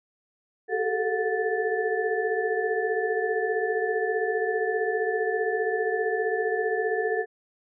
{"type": "tone cluster", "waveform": "sine", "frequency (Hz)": [384.4, 427.7, 442.9, 723, 1753], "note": ["G4", "A4", "A4", "F#5", "A6"], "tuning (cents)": [-34, -49, 11, -40, -7], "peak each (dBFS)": [-31, -31, -27, -32, -31], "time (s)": [0.68, 7.26], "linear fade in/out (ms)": 50, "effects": []}